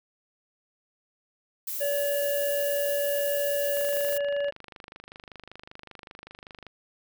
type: noise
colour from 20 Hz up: violet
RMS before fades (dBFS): -33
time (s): 1.67-4.18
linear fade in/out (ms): 5
type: harmonic tone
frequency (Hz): 571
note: D5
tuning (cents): -49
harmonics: 1 / 3 / 5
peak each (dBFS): -25 / -38 / -42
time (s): 1.8-4.51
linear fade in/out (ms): 20
type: click train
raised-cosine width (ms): 0.3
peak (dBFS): -27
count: 74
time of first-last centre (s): 3.77-6.667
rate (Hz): 25.2
effects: none